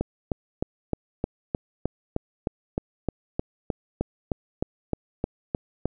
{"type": "click train", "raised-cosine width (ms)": 2, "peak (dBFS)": -11, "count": 20, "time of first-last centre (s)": [0.01, 5.856], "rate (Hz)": 3.25, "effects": []}